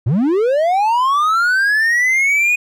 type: linear sweep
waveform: triangle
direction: up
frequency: 98.7 to 2489 Hz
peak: -10 dBFS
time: 0.06-2.56 s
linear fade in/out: 10 ms
effects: none